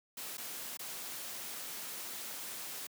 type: noise with dropouts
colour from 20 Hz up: white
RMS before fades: -43 dBFS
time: 0.17-2.87 s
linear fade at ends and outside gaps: 5 ms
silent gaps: 0.372-0.379 / 0.772-0.792 s
effects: high-pass 150 Hz 12 dB/octave